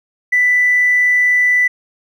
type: tone with tanh clipping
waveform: triangle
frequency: 1984 Hz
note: B6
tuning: 7 cents sharp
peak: -9 dBFS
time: 0.32-1.68 s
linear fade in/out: 10 ms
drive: 1 dB
effects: none